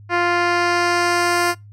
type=tone with low-pass filter sweep; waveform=10% pulse; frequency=349.2 Hz; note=F4; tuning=in tune; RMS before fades=-18 dBFS; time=0.09-1.55 s; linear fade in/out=50 ms; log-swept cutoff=2700 to 12000 Hz; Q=0.85; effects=noise-tail reverb RT60 0.2 s tail -24 dB re dry + added 103 Hz sine -39 dBFS peak until 1.72 s